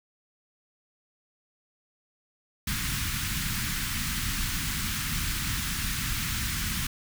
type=band-stop noise; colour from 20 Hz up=pink; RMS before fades=-30 dBFS; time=2.67-6.87 s; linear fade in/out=5 ms; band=230 to 1300 Hz; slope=24 dB/octave; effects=none